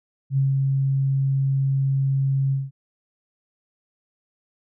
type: tone with ADSR envelope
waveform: sine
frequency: 136 Hz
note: C#3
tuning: 33 cents flat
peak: -16 dBFS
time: 0.3-2.71 s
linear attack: 72 ms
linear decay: 160 ms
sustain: -2 dB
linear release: 190 ms
effects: none